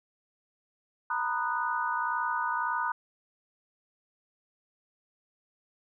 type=chord; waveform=sine; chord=B major seventh; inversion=third; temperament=just; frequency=926 / 987.8 / 1234.7 / 1481.6 Hz; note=A#5 / B5 / D#6 / F#6; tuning=-12 / 0 / -14 / +2 cents; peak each=-33 dBFS; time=1.1-2.92 s; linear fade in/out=5 ms; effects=none